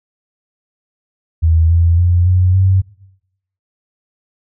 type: tone with pitch steps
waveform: sine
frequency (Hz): 81.3 / 84.51 / 87.84 / 91.31 / 94.91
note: E2 / E2 / F2 / F#2 / F#2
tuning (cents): -23 / +44 / +11 / -22 / +45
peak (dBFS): -8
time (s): 1.42-2.82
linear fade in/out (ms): 20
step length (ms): 280
effects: noise-tail reverb RT60 0.8 s tail -20 dB re dry